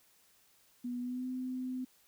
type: tone with pitch glide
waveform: sine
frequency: 244.8 to 255.3 Hz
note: B3 to C4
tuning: -15 to -42 cents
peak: -35 dBFS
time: 0.84-1.85 s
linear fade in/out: 10 ms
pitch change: +73 cents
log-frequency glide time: 1-1.26 s
effects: white hiss -67 dBFS RMS until 2.07 s

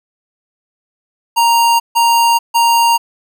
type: tone bursts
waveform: square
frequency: 932.3 Hz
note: A#5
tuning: in tune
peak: -9 dBFS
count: 3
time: 1.36-2.98 s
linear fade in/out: 20 ms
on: 440 ms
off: 150 ms
effects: none

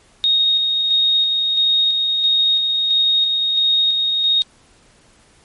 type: tone with tremolo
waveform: sine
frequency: 3729 Hz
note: A#7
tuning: in tune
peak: -12 dBFS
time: 0.24-4.42 s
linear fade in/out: 0 ms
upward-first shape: square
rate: 1.5 Hz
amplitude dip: 30%
effects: pink hiss -52 dBFS RMS until 5.44 s + MP3 48 kbps

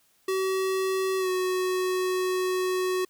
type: tone with pitch glide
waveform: square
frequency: 380 to 369.4 Hz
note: F#4 to F#4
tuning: +46 to -3 cents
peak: -25 dBFS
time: 0.28-3.05 s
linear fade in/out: 5 ms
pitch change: -49 cents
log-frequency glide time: 1.18-1.29 s
effects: white hiss -65 dBFS RMS until 3.09 s

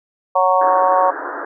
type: harmonic tone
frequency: 185 Hz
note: F#3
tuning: in tune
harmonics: 3 / 4 / 5 / 6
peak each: -17 / -17 / -17 / -17 dBFS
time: 0.35-1.11 s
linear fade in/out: 10 ms
type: band-pass noise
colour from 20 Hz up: white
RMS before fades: -27 dBFS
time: 0.61-1.45 s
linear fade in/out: 5 ms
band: 280 to 1700 Hz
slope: 96 dB/octave
effects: none

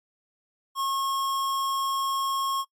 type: tone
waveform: square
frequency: 1086 Hz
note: C#6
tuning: 36 cents flat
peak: -26 dBFS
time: 0.75-2.65 s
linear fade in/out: 50 ms
effects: noise-tail reverb RT60 0.1 s tail -20 dB re dry + MP3 64 kbps

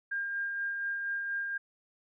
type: tone with tremolo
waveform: sine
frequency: 1606 Hz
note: G6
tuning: 41 cents sharp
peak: -30 dBFS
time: 0.11-1.58 s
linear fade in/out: 10 ms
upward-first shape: sine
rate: 4.2 Hz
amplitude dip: 30%
effects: none

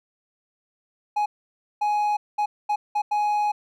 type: tone bursts at uneven times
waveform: triangle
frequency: 835 Hz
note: G#5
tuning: 9 cents sharp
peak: -18 dBFS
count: 6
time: 1.16-1.26 / 1.81-2.17 / 2.38-2.46 / 2.69-2.76 / 2.95-3.02 / 3.11-3.52 s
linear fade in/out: 10 ms
effects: none

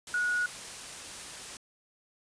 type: tone in noise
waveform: sine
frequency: 1456 Hz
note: F#6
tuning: 28 cents flat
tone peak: -26 dBFS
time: 0.14-0.46 s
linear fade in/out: 2 ms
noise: white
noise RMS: -42 dBFS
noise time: 0.07-1.57 s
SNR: +13 dB
effects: resampled to 22050 Hz

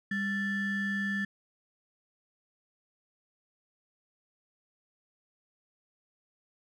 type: ring-modulated tone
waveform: triangle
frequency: 780 Hz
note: G5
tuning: 9 cents flat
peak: -24 dBFS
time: 0.11-1.25 s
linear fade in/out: 5 ms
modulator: 980 Hz
effects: none

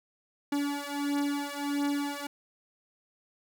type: beating tone pair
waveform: 45% pulse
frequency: 285.4 / 286.9 Hz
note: D4 / D4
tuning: -49 / -40 cents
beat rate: 1.5 Hz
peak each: -32 / -32 dBFS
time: 0.52-2.27 s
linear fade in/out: 5 ms
effects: none

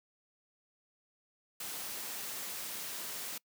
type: noise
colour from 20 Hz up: white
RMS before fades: -41 dBFS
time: 1.6-3.38 s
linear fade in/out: 5 ms
effects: noise-tail reverb RT60 0.1 s tail -25 dB re dry + high-pass 150 Hz 12 dB/octave

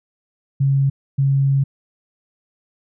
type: tone bursts at uneven times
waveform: sine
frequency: 137.3 Hz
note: C#3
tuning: 16 cents flat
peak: -13 dBFS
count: 2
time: 0.6-0.9 / 1.18-1.64 s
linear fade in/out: 10 ms
effects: none

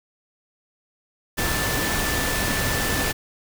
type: tone in noise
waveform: sine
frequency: 1760 Hz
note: A6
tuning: in tune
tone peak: -29 dBFS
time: 1.37-3.13 s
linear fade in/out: 20 ms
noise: pink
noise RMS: -24 dBFS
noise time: 1.37-3.13 s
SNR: -8 dB
effects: none

